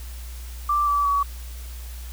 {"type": "tone with pitch steps", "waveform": "sine", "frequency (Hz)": [1174.7, 1153.9, 1133.4], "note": ["D6", "D6", "C#6"], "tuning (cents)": [0, -31, 38], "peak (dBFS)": -18, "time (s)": [0.69, 1.23], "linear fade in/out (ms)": 5, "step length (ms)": 180, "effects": ["added 60 Hz sine -33 dBFS peak until 2.12 s", "white hiss -45 dBFS RMS until 2.12 s"]}